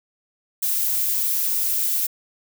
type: noise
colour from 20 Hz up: violet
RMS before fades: -22 dBFS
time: 0.62-2.07 s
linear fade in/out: 10 ms
effects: none